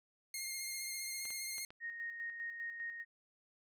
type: tone with vibrato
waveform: 10% pulse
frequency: 2127 Hz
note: C7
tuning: 28 cents sharp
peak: -31 dBFS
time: 0.34-1.65 s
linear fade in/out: 2 ms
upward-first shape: triangle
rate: 15 Hz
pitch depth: 32 cents each way
type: clicks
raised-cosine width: 0.3 ms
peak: -37 dBFS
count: 4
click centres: 1.254 / 1.305 / 1.582 / 1.705 s
type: tone with tremolo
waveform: sine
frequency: 1861 Hz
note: A#6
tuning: 3 cents flat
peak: -39 dBFS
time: 1.8-3.05 s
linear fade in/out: 50 ms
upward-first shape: square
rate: 5 Hz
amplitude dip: 45%
effects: none